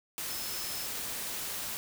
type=tone in noise; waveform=sine; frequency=5220 Hz; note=E8; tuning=18 cents flat; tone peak=-42 dBFS; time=0.3-0.86 s; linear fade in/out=0 ms; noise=white; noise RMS=-37 dBFS; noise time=0.18-1.77 s; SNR=-8 dB; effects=none

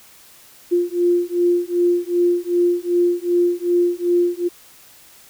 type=beating tone pair; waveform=sine; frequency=349.2 / 351.8 Hz; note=F4 / F4; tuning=0 / +13 cents; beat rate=2.6 Hz; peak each=-18 / -18 dBFS; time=0.71-4.49 s; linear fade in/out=20 ms; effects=white hiss -47 dBFS RMS until 5.29 s

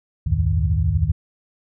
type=tone cluster; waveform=sine; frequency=63.6 / 77.9 / 90.9 / 106.3 / 154.1 Hz; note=C2 / D#2 / F#2 / G#2 / D#3; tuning=-48 / +3 / -30 / +41 / -16 cents; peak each=-27 / -20 / -22 / -24 / -24 dBFS; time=0.26-1.12 s; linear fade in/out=10 ms; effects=none

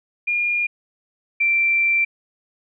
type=tone pair in turn; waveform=sine; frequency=2418 / 2351 Hz; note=D7 / D7; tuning=+50 / +1 cents; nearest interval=unison; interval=49 cents; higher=first; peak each=-18 / -15 dBFS; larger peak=second; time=0.27-0.67 / 1.4-2.05 s; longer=second; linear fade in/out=10 ms; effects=none

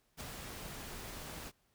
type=noise with ADSR envelope; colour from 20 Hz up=pink; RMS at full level=-42 dBFS; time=0.17-1.52 s; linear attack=37 ms; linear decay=5 ms; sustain=-4 dB; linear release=47 ms; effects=pink hiss -75 dBFS RMS until 1.74 s

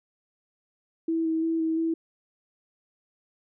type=tone with vibrato; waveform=sine; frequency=324.6 Hz; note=E4; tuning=27 cents flat; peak=-23 dBFS; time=1.08-1.94 s; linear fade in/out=5 ms; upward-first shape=square; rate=2.9 Hz; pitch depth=14 cents each way; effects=none

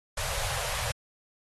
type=band-stop noise; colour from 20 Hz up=pink; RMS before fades=-32 dBFS; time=0.17-0.92 s; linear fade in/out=5 ms; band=140 to 490 Hz; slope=48 dB/octave; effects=AAC 32 kbps

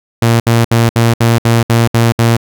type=tone bursts; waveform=sawtooth; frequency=116.1 Hz; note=A#2; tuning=7 cents flat; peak=-3 dBFS; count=9; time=0.22-2.368 s; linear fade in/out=5 ms; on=180 ms; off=66 ms; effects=none

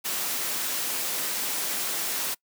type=noise; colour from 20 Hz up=white; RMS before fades=-29 dBFS; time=0.04-2.35 s; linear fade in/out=20 ms; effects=noise-tail reverb RT60 0.1 s tail -24 dB re dry + high-pass 200 Hz 12 dB/octave

